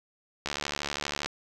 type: click train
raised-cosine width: 0.2 ms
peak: -13 dBFS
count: 59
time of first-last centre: 0.46-1.26 s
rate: 72.5 Hz
effects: none

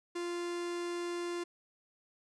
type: tone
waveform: 45% pulse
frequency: 347.8 Hz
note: F4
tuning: 7 cents flat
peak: -35 dBFS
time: 0.15-1.44 s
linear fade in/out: 10 ms
effects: resampled to 22050 Hz

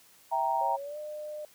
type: chord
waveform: sine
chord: E diminished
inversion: none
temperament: equal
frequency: 659.3 / 784 / 932.3 Hz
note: E5 / G5 / Bb5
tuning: 0 / 0 / 0 cents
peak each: -34 / -30 / -28 dBFS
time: 0.31-0.77 s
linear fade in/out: 20 ms
type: tone with pitch glide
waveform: sine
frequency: 550 to 603.3 Hz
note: C#5 to D5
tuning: -14 to +46 cents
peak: -36 dBFS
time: 0.61-1.45 s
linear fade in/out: 2 ms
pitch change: +160 cents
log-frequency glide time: 0.77-0.98 s
effects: white hiss -59 dBFS RMS until 1.54 s + high-pass 60 Hz 12 dB/octave

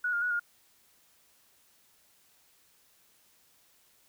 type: tone with pitch steps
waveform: sine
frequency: 1464 / 1409 / 1465 / 1419 Hz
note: F#6 / F6 / F#6 / F6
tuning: -19 / +15 / -18 / +27 cents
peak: -27 dBFS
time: 0.04-0.396 s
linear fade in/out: 5 ms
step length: 89 ms
effects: white hiss -65 dBFS RMS until 4.08 s

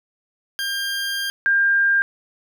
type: tone pair in turn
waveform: 20% pulse / sine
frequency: 1600 / 1600 Hz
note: G6 / G6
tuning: +35 / +35 cents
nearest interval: unison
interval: 0 cents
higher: neither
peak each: -18 / -14 dBFS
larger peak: second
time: 0.59-1.3 / 1.46-2.02 s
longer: first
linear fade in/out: 0 ms
effects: none

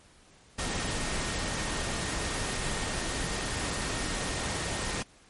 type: tone in noise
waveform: sine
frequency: 1848 Hz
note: A#6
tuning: 16 cents flat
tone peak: -43 dBFS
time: 0.58-5.03 s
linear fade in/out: 10 ms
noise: pink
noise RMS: -32 dBFS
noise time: 0.58-5.03 s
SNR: -14 dB
effects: pink hiss -58 dBFS RMS until 5.29 s + MP3 48 kbps

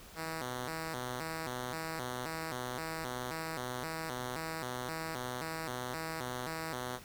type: tone with vibrato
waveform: 5% pulse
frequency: 142 Hz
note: C#3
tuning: 42 cents sharp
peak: -26 dBFS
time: 0.15-7 s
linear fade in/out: 50 ms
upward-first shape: square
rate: 1.9 Hz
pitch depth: 220 cents each way
effects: pink hiss -53 dBFS RMS until 7.04 s

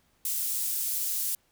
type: high-pass noise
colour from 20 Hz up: pink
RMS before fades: -30 dBFS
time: 0.25-1.35 s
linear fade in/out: 2 ms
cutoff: 10000 Hz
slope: 12 dB/octave
effects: pink hiss -68 dBFS RMS until 1.51 s

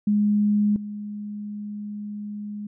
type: tone with level steps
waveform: sine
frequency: 207.7 Hz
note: G#3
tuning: in tune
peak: -17 / -30 dBFS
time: 0.07-2.67 s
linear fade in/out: 5 ms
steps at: 0.76 s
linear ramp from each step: 2 ms
effects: none

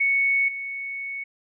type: tone with level steps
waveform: sine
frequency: 2217 Hz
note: C#7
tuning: in tune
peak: -18 / -29 dBFS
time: 0-1.24 s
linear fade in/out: 10 ms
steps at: 0.48 s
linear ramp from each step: 5 ms
effects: none

